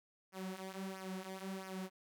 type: tone with flanger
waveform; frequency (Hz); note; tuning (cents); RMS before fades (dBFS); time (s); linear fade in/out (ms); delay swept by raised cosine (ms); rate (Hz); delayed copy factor
sawtooth; 189.8; F#3; +44; -45; 0.32-1.9; 50; 0.25 to 6.05; 1.5; -0.75
effects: none